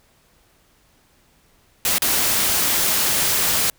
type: noise with dropouts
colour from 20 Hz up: white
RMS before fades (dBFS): -19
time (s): 1.85-3.7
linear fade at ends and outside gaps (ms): 1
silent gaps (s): 1.983-2.02
effects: pink hiss -58 dBFS RMS until 3.78 s